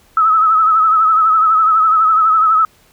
sine tone with vibrato, 1291 Hz, E6, 37 cents flat, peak -8 dBFS, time 0.17-2.65 s, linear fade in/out 2 ms, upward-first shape sine, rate 12 Hz, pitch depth 50 cents each way, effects pink hiss -51 dBFS RMS until 2.92 s

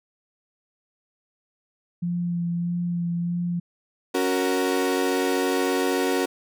sine tone with vibrato, 173 Hz, F3, 16 cents flat, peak -23 dBFS, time 2.02-3.6 s, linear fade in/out 10 ms, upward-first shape sine, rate 1.6 Hz, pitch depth 16 cents each way
35% pulse chord, F# major, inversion second, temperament equal, 277.2 / 370 / 466.2 Hz, C#4 / F#4 / A#4, 0 / 0 / 0 cents, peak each -24 / -23 / -25 dBFS, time 4.14-6.26 s, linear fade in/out 10 ms
effects none

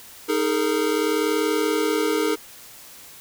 square chord, D# suspended fourth, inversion none, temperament equal with one note detuned, 311.1 / 415.3 / 455.8 Hz, D#4 / G#4 / A#4, 0 / 0 / -39 cents, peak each -25 dBFS, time 0.28-2.36 s, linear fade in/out 20 ms, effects white hiss -44 dBFS RMS until 3.2 s

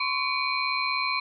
sine tone cluster, 1034 / 1114 / 2284 / 2420 / 4126 Hz, C6 / C#6 / D7 / D#7 / C8, -21 / +8 / -49 / -49 / -25 cents, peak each -31 dBFS, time 0-1.2 s, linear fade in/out 5 ms, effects none

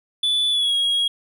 triangle tone with pitch glide, 3470 to 3298 Hz, A7 to G#7, -25 to -13 cents, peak -16 dBFS, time 0.23-1.08 s, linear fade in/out 5 ms, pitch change -88 cents, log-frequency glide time 0.5-0.74 s, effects none

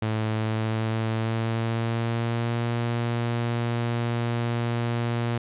sawtooth tone with pitch glide, 109.5 to 118.04 Hz, A2 to A#2, -8 to +22 cents, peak -20 dBFS, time 0.02-5.38 s, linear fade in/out 5 ms, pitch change +130 cents, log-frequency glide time 0.3-2.67 s, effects resampled to 8000 Hz + 10-bit

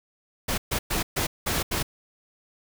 pink noise bursts at uneven times, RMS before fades -26 dBFS, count 6, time 0.48-0.58 / 0.71-0.79 / 0.9-1.03 / 1.16-1.27 / 1.46-1.63 / 1.71-1.83 s, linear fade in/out 10 ms, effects none

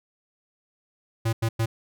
square tone bursts at uneven times, 113.2 Hz, A2, 50 cents sharp, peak -22 dBFS, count 3, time 1.25-1.33 / 1.42-1.49 / 1.59-1.66 s, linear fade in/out 10 ms, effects none

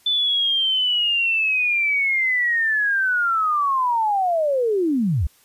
sine linear sweep, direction down, 3520 to 58 Hz, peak -17 dBFS, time 0.06-5.27 s, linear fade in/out 5 ms, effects white hiss -56 dBFS RMS until 5.44 s + resampled to 32000 Hz

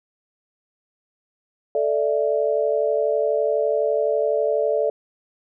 sine chord, A suspended fourth, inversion none, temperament equal, 440 / 587.3 / 659.3 Hz, A4 / D5 / E5, 0 / 0 / 0 cents, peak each -22 / -21 / -25 dBFS, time 1.75-4.9 s, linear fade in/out 2 ms, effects none

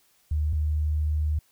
sine tone pair in turn, 75.8 / 76.13 Hz, D#2 / D#2, -45 / -37 cents, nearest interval unison, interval 8 cents, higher second, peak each -22 dBFS, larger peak neither, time 0.31-0.53 / 0.53-1.39 s, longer second, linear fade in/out 5 ms, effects white hiss -64 dBFS RMS until 1.51 s

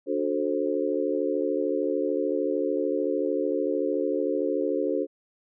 sine chord, D dominant seventh, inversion none, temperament just, 293.7 / 367.1 / 440.5 / 528.6 Hz, D4 / F#4 / A4 / C5, 0 / -14 / +2 / +18 cents, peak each -29 dBFS, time 0.06-5.07 s, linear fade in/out 50 ms, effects none

